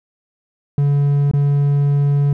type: tone with dropouts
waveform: triangle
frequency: 142.7 Hz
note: D3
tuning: 49 cents flat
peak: -10 dBFS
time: 0.78-2.33 s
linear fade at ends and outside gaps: 2 ms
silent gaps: 1.313-1.335 s
effects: none